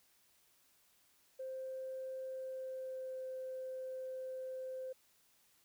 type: tone with pitch glide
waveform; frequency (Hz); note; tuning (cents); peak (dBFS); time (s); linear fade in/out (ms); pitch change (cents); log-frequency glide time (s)
sine; 523.3 to 518.8; C5 to C5; 0 to -15; -40; 1.39-4.93; 10; -15; 2.28-3.24
effects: tanh soft clip ceiling -36 dBFS + white hiss -71 dBFS RMS until 5.64 s